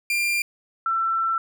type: tone pair in turn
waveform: 40% pulse / sine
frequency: 2389 / 1340.8 Hz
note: D7 / E6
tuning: +29 / +29 cents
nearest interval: minor seventh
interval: 1000 cents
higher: first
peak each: -20 dBFS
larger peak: neither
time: 0.1-0.42 / 0.86-1.38 s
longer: second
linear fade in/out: 2 ms
effects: none